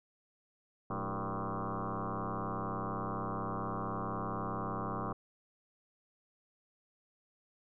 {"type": "tone with frequency modulation", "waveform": "sine", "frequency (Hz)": 479.8, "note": "A#4", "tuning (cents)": 50, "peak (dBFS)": -34, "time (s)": [0.9, 5.13], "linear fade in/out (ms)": 5, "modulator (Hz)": 99.5, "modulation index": 7.8, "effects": []}